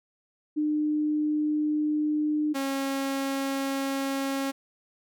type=tone pair in turn; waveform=sine / sawtooth; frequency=302.1 / 272.6 Hz; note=D4 / C#4; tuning=+49 / -29 cents; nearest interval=major second; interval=178 cents; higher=first; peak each=-23 dBFS; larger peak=neither; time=0.56-2.54 / 2.54-4.52 s; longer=neither; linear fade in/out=20 ms; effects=none